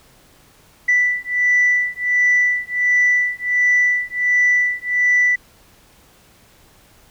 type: beating tone pair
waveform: sine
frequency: 1975.5 / 1976.9 Hz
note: B6 / B6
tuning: 0 / +1 cents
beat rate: 1.4 Hz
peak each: -16 dBFS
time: 0.88-5.36 s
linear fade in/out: 10 ms
effects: tanh soft clip ceiling -8 dBFS + pink hiss -51 dBFS RMS until 7.1 s